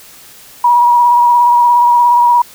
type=tone with vibrato; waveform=sine; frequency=962 Hz; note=B5; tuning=46 cents flat; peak=-5 dBFS; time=0.64-2.42 s; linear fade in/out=5 ms; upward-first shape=sine; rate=17 Hz; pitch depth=26 cents each way; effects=white hiss -38 dBFS RMS until 2.54 s